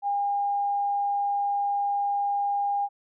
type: tone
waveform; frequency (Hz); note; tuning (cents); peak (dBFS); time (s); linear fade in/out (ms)
sine; 808; G#5; -48; -23; 0.02-2.89; 50
effects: none